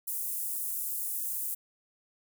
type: high-pass noise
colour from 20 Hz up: pink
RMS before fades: -34 dBFS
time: 0.07-1.55 s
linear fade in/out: 10 ms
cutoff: 10000 Hz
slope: 24 dB/octave
effects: none